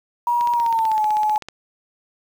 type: tone with pitch glide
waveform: sine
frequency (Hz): 956 to 851.7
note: A#5 to G#5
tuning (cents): +43 to +43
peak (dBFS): -16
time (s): 0.27-1.38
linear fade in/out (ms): 2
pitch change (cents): -200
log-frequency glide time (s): 0.54-1.03
type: click train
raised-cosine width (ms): 0.2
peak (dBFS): -16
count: 18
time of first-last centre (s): 0.41-1.486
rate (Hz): 15.8
effects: 7-bit